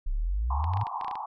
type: exponential sweep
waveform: sine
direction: up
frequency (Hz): 30.87 to 110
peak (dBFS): -25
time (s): 0.06-0.84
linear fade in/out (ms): 10
type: band-pass noise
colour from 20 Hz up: white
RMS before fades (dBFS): -34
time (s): 0.5-1.26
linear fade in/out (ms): 5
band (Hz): 750 to 1100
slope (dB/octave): 96
type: clicks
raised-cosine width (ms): 0.3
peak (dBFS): -25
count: 10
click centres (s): 0.642 / 0.736 / 0.772 / 0.813 / 0.869 / 1.012 / 1.046 / 1.081 / 1.112 / 1.155
effects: none